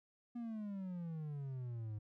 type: exponential sweep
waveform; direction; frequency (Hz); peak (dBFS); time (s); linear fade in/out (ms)
triangle; down; 242.5 to 103.83; -39; 0.35-1.99; 10
effects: none